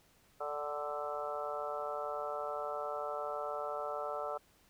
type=harmonic tone with a mistuned harmonic; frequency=146.83 Hz; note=D3; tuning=in tune; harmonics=3 / 4 / 5 / 6 / 7 / 8 / 9; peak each=-44 / -40 / -43 / -49 / -48 / -48 / -42 dBFS; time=0.4-4.38 s; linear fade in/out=10 ms; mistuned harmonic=5; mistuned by=+27 cents; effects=pink hiss -67 dBFS RMS until 4.69 s